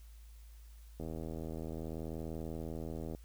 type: click train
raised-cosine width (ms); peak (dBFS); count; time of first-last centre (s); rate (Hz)
2; -29; 174; 1-3.149; 80.5
effects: added 55 Hz sine -51 dBFS peak until 3.24 s + white hiss -67 dBFS RMS until 3.24 s